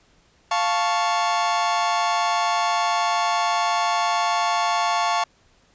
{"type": "chord", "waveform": "40% pulse", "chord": "F augmented", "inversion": "none", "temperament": "equal", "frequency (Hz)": [698.5, 880, 1108.7], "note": ["F5", "A5", "C#6"], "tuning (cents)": [0, 0, 0], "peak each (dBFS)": -23, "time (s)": [0.51, 5.24], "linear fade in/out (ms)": 5, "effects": ["pink hiss -59 dBFS RMS until 5.74 s", "resampled to 16000 Hz"]}